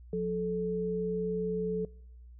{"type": "tone pair together", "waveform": "sine", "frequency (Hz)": [179.3, 434.7], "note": ["F3", "A4"], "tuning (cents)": [46, -21], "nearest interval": "octave + minor third", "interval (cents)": 1533, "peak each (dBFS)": [-33, -31], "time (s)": [0.13, 1.85], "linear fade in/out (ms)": 2, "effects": ["noise-tail reverb RT60 0.9 s tail -25 dB re dry", "added 60 Hz sine -48 dBFS peak until 2.39 s"]}